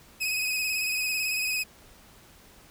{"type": "tone with vibrato", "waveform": "sawtooth", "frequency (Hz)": 2526, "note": "D#7", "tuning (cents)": 26, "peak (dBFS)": -23, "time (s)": [0.2, 1.64], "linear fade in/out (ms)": 20, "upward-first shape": "square", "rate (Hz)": 18, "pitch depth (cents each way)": 30, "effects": ["pink hiss -54 dBFS RMS until 2.7 s"]}